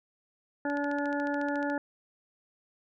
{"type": "harmonic tone", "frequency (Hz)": 287.3, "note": "D4", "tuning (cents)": -38, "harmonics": [1, 2, 3, 5, 6], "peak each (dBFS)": [-31, -34, -36, -38, -39], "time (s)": [0.65, 1.78], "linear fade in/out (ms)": 2}
{"type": "click train", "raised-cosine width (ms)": 0.2, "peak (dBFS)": -29, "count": 15, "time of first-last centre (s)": [0.7, 1.7], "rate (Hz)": 14}
{"effects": []}